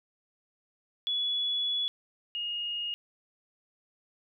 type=tone pair in turn; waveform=sine; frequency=3400 / 2859 Hz; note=G#7 / F7; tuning=+40 / +40 cents; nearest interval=minor third; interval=300 cents; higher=first; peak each=-27 / -31 dBFS; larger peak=first; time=1.07-1.88 / 2.35-2.94 s; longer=first; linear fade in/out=0 ms; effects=none